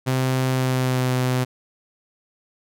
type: tone with pitch glide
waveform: sawtooth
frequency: 130 to 127.25 Hz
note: C3 to C3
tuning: -11 to -48 cents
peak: -15 dBFS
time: 0.06-1.45 s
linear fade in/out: 20 ms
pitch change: -37 cents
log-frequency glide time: 0.5-1.11 s
effects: none